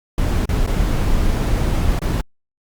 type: noise with dropouts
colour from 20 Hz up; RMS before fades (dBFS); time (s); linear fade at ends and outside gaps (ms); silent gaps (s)
brown; -17; 0.18-2.21; 2; 0.456-0.49 / 0.664-0.674 / 1.991-2.017
effects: Opus 48 kbps

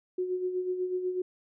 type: tone with tremolo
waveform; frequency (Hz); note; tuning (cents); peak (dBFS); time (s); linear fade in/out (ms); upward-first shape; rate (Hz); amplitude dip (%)
sine; 365.8; F#4; -20; -26; 0.18-1.22; 5; sine; 8.1; 55
effects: none

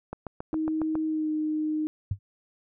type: click train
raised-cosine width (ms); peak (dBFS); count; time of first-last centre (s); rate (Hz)
1; -20; 7; 0.13-0.954; 7.28
type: tone with pitch glide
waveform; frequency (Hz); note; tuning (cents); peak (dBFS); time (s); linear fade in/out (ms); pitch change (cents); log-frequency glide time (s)
sine; 314.7 to 308.2; D#4 to D#4; +20 to -16; -25; 0.53-1.87; 0; -36; 1.06-1.3
type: tone with exponential decay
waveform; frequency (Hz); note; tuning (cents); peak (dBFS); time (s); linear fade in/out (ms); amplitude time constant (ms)
sine; 98.5; G2; +9; -21; 2.11-2.19; 5; 16
effects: none

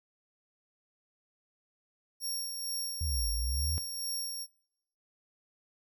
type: tone with tremolo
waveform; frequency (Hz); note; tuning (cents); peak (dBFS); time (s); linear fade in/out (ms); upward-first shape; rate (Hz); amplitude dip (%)
20% pulse; 5560; F8; -9; -27; 2.2-4.47; 50; sine; 2.2; 40
type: linear two-way sweep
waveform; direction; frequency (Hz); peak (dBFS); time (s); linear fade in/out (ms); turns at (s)
sine; down then up; 82.41 to 46.83 to 82.41; -30; 3.01-3.78; 0; 3.29
effects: noise-tail reverb RT60 0.8 s tail -25 dB re dry

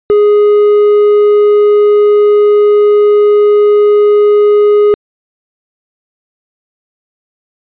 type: tone with hard clipping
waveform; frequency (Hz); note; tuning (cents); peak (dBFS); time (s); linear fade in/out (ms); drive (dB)
sine; 415.3; G#4; 0; -5; 0.1-4.94; 0; 3
effects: resampled to 8000 Hz

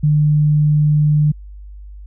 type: tone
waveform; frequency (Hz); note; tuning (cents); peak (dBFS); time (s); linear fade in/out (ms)
sine; 150; D3; +37; -10; 0.03-1.32; 10
effects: added 50 Hz sine -32 dBFS peak until 2.06 s

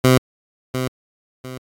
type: tone with echo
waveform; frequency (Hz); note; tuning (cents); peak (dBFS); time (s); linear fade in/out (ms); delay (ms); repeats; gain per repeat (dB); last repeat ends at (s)
15% pulse; 128.7; C3; -28; -4; 0.04-0.18; 5; 700; 2; -10; 1.58
effects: AAC 64 kbps

